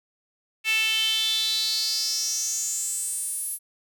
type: tone with high-pass filter sweep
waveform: sawtooth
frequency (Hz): 440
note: A4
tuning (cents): 0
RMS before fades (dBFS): -26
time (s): 0.64-3.59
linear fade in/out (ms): 50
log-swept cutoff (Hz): 2500 to 11000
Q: 6.7
effects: none